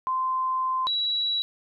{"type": "tone pair in turn", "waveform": "sine", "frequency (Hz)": [1037, 3906], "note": ["C6", "B7"], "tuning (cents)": [-16, -20], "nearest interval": "octave + major seventh", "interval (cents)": 2296, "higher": "second", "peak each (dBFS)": [-23, -23], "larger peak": "neither", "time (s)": [[0.07, 0.87], [0.87, 1.42]], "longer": "first", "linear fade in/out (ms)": 0, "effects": []}